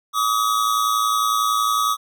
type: tone pair together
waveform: square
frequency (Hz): 1149 / 1259.9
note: D6 / D#6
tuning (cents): -38 / +21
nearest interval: major second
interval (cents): 159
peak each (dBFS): -21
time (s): 0.13-1.97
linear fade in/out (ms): 50
effects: none